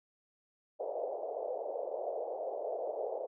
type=band-pass noise; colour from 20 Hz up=pink; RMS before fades=-38 dBFS; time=0.79-3.27 s; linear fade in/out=20 ms; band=450 to 710 Hz; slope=48 dB/octave; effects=none